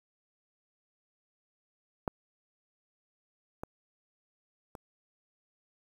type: clicks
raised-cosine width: 1 ms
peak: -16 / -23 / -29 dBFS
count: 3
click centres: 2.078 / 3.635 / 4.752 s
effects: 8-bit